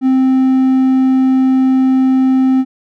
triangle tone, 261.6 Hz, C4, in tune, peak -6 dBFS, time 0.01-2.65 s, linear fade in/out 50 ms, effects none

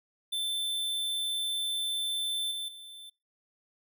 square tone with level steps, 3539 Hz, A7, 9 cents sharp, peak -30 / -34 / -45 dBFS, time 0.32-3.1 s, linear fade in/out 10 ms, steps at 2.51 / 2.68 s, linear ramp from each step 5 ms, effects noise-tail reverb RT60 0.3 s tail -25 dB re dry

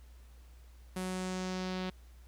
sawtooth tone with low-pass filter sweep, 185 Hz, F#3, in tune, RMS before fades -37 dBFS, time 0.96-1.9 s, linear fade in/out 5 ms, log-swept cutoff 11000 to 3800 Hz, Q 1.8, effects added 60 Hz sine -52 dBFS peak until 2.27 s + pink hiss -66 dBFS RMS until 2.27 s

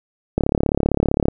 click train, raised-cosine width 2 ms, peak -3 dBFS, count 33, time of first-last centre 0.38-1.284 s, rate 35.4 Hz, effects none

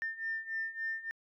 sine beating tone pair, 1797 / 1800.5 Hz, A6 / A6, +36 / +39 cents, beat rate 3.5 Hz, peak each -39 / -36 dBFS, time 0.02-1.11 s, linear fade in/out 0 ms, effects tanh soft clip ceiling -27 dBFS

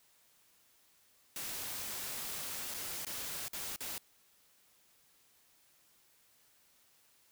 white noise with dropouts, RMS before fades -41 dBFS, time 1.36-3.98 s, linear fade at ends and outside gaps 1 ms, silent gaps 2.74-2.744 / 3.049-3.067 / 3.482-3.532 / 3.761-3.806 s, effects white hiss -68 dBFS RMS until 7.31 s

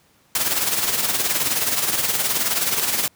white noise with tremolo, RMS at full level -19 dBFS, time 0.35-3.08 s, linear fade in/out 2 ms, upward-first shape sine, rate 19 Hz, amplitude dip 55%, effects pink hiss -58 dBFS RMS until 3.15 s + high-pass 80 Hz 12 dB/octave

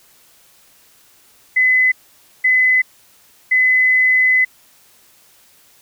sine tone bursts at uneven times, 2020 Hz, B6, 39 cents sharp, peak -10 dBFS, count 3, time 1.56-1.92 / 2.44-2.82 / 3.51-4.45 s, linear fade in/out 10 ms, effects white hiss -51 dBFS RMS until 5.81 s

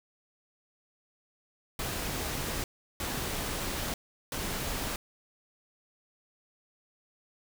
pink noise bursts at uneven times, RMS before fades -34 dBFS, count 3, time 1.79-2.64 / 3-3.94 / 4.32-4.96 s, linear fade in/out 2 ms, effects none

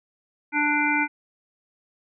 harmonic tone, 295.4 Hz, D4, 10 cents sharp, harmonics 1 / 3 / 5 / 7 / 8, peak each -26 / -26 / -26 / -26 / -26 dBFS, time 0.52-1.08 s, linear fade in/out 50 ms, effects none

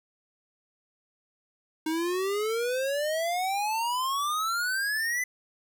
square exponential sweep, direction up, 311.1 to 2027 Hz, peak -27 dBFS, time 1.86-5.24 s, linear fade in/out 5 ms, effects 11-bit

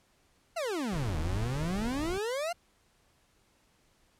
40% pulse exponential two-way sweep, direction down then up, 717 to 74.4 to 717 Hz, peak -30 dBFS, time 0.56-2.53 s, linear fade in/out 10 ms, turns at 1.18 s
brown noise, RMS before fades -37 dBFS, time 0.92-2.18 s, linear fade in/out 5 ms
effects pink hiss -68 dBFS RMS until 4.19 s + low-pass 11000 Hz 12 dB/octave

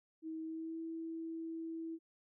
sine tone with pitch glide, 319.8 to 326.9 Hz, D#4 to E4, +48 to -14 cents, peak -40 dBFS, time 0.22-1.99 s, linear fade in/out 50 ms, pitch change +38 cents, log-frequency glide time 0.43-0.79 s, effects none

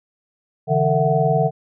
sine tone cluster, 140.6 / 160.9 / 451.6 / 662 / 743 Hz, C#3 / E3 / A4 / E5 / F#5, +25 / -42 / +45 / +7 / +7 cents, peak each -21 dBFS, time 0.67-1.51 s, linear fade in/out 50 ms, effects none

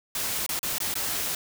white noise with dropouts, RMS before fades -29 dBFS, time 0.15-1.35 s, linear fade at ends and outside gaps 2 ms, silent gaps 0.464-0.491 / 0.592-0.63 / 0.783-0.802 / 0.941-0.954 s, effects none

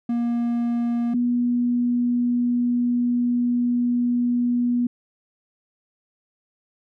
triangle / sine tone pair in turn, 236.8 / 242.6 Hz, A#3 / B3, +27 / -31 cents, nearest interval unison, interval 42 cents, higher second, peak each -18 dBFS, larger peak neither, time 0.09-1.14 / 1.14-4.87 s, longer second, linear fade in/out 5 ms, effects none

